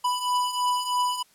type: beating tone pair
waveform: square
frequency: 987.8 / 990.9 Hz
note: B5 / B5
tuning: 0 / +5 cents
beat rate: 3.1 Hz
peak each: -30 / -25 dBFS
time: 0.04-1.23 s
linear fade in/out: 10 ms
effects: white hiss -60 dBFS RMS until 1.34 s + low-pass 12000 Hz 12 dB/octave